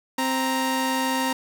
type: tone pair together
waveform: sawtooth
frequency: 261.7 / 932.6 Hz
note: C4 / A#5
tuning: 0 / +1 cents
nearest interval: octave + minor seventh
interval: 2201 cents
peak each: -21 dBFS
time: 0.18-1.33 s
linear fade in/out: 5 ms
effects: none